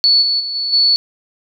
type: tone with level steps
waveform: sine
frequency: 4435 Hz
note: C#8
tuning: in tune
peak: -8 / -13 / -20 / -17 / -9 dBFS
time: 0.04-0.96 s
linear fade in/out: 0 ms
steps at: 0.21 / 0.39 / 0.54 / 0.72 s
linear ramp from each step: 20 ms
effects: none